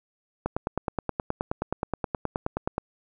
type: click train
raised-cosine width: 1 ms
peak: -12 dBFS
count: 23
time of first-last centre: 0.46-2.781 s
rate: 9.48 Hz
effects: none